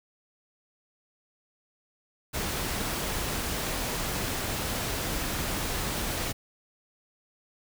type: noise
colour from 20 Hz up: pink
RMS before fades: -31 dBFS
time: 2.33-6.33 s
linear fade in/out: 20 ms
effects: none